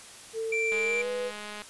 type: tone with pitch glide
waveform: sine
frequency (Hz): 447.5 to 496.5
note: A4 to B4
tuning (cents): +29 to +9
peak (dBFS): -29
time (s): 0.33-1.32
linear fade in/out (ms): 50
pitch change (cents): +180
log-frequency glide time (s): 0.82-1.08
type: tone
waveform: triangle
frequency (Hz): 2349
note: D7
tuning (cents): 0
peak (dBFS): -25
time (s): 0.52-1.02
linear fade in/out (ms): 5
type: click train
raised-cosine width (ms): 0.3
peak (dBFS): -24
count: 189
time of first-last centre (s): 0.72-1.62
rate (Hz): 209
effects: white hiss -47 dBFS RMS until 1.69 s + resampled to 24000 Hz